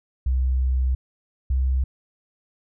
sine tone pair in turn, 64.2 / 65.1 Hz, C2 / C2, -32 / -8 cents, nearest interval unison, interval 24 cents, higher second, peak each -18 dBFS, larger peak neither, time 0.26-0.95 / 1.5-1.84 s, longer first, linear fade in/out 5 ms, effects none

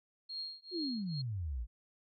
sine tone with tremolo, 4252 Hz, C8, 27 cents sharp, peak -37 dBFS, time 0.29-1.22 s, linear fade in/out 10 ms, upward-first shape triangle, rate 2.3 Hz, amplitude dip 100%
sine exponential sweep, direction down, 380 to 51.91 Hz, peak -35 dBFS, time 0.71-1.67 s, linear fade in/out 50 ms
effects none

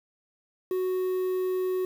triangle tone with quantisation, 370 Hz, F#4, in tune, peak -23 dBFS, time 0.71-1.85 s, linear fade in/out 2 ms, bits 8, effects none

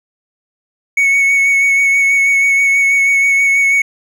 triangle tone with vibrato, 2217 Hz, C#7, in tune, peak -7 dBFS, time 0.97-3.82 s, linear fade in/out 5 ms, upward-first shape sine, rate 6.2 Hz, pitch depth 17 cents each way, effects none

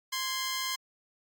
10% pulse tone pair together, 1044 / 1651 Hz, C6 / G#6, -4 / -11 cents, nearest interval minor sixth, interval 793 cents, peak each -23 / -29 dBFS, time 0.12-0.76 s, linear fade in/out 10 ms, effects AAC 64 kbps

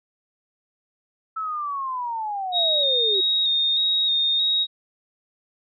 sine linear sweep, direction down, 1318.5 to 370.9 Hz, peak -25 dBFS, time 1.36-3.21 s, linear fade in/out 10 ms
sine tone with vibrato, 3729 Hz, A#7, in tune, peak -18 dBFS, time 2.52-4.67 s, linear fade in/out 50 ms, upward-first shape square, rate 1.6 Hz, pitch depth 25 cents each way
effects none

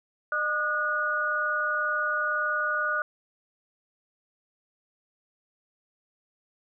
sine tone cluster, 606 / 1215 / 1457 Hz, D#5 / D#6 / F#6, -46 / -42 / -27 cents, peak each -34 / -30 / -26 dBFS, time 0.32-3.02 s, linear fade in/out 2 ms, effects none

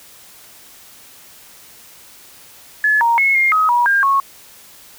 sine tone with pitch steps, 1713 / 933 / 2181 / 2125 / 1267 / 963 / 1605 / 1099 Hz, A6 / A#5 / C#7 / C7 / D#6 / B5 / G6 / C#6, -47 / +1 / -29 / +26 / +31 / -44 / +40 / -15 cents, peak -11 dBFS, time 2.84-4.2 s, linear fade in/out 2 ms, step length 170 ms, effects white hiss -43 dBFS RMS until 4.98 s

